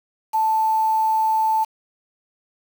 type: tone with quantisation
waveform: sine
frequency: 880 Hz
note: A5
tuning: in tune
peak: -16 dBFS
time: 0.33-1.65 s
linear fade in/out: 20 ms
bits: 6
effects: none